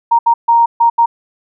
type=tone bursts at uneven times; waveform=sine; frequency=932.3 Hz; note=A#5; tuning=in tune; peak=-6 dBFS; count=5; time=0.11-0.19 / 0.26-0.34 / 0.48-0.66 / 0.8-0.9 / 0.98-1.06 s; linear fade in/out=10 ms; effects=none